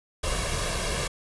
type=noise with comb filter; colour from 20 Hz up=pink; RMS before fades=-28 dBFS; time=0.23-1.08 s; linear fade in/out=10 ms; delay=1.8 ms; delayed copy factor=+0.65; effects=resampled to 24000 Hz